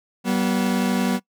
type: tone pair together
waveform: 40% pulse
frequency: 191.3 / 243 Hz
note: G3 / B3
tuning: -42 / -28 cents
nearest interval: major third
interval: 414 cents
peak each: -21 dBFS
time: 0.24-1.2 s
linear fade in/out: 50 ms
effects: noise-tail reverb RT60 0.1 s tail -22 dB re dry